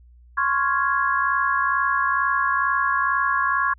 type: chord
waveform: sine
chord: Db major seventh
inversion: third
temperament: equal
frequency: 1046.5 / 1108.7 / 1396.9 / 1661.2 Hz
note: C6 / Db6 / F6 / Ab6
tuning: 0 / 0 / 0 / 0 cents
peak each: -26 / -22 / -27 / -23 dBFS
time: 0.37-3.74 s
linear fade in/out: 10 ms
effects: added 60 Hz sine -47 dBFS peak until 3.78 s